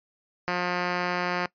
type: tone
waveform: 5% pulse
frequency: 178.2 Hz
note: F3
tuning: 35 cents sharp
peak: -14 dBFS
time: 0.48-1.46 s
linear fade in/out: 0 ms
effects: noise-tail reverb RT60 0.1 s tail -21 dB re dry + resampled to 11025 Hz